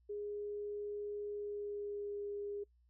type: tone with pitch glide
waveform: sine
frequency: 412.8 to 407.8 Hz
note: G#4 to G#4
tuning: -10 to -32 cents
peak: -39 dBFS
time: 0.09-2.64 s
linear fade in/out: 10 ms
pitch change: -22 cents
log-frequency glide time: 1.32-2.23 s
effects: noise-tail reverb RT60 0.1 s tail -25 dB re dry + added 60 Hz sine -67 dBFS peak until 2.89 s